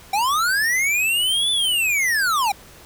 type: linear two-way sweep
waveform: square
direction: up then down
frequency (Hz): 763 to 3520 to 763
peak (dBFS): -18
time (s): 0.13-2.52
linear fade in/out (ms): 5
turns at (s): 1.51
effects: pink hiss -45 dBFS RMS until 2.85 s